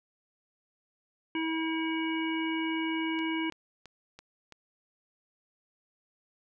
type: harmonic tone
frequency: 322.6 Hz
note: E4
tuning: 37 cents flat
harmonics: 1 / 3 / 5 / 7 / 9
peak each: -30 / -38 / -42 / -37 / -40 dBFS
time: 1.35-3.5 s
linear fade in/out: 2 ms
type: click train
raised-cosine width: 0.2 ms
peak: -30 dBFS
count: 5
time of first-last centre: 3.19-4.523 s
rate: 3 Hz
effects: none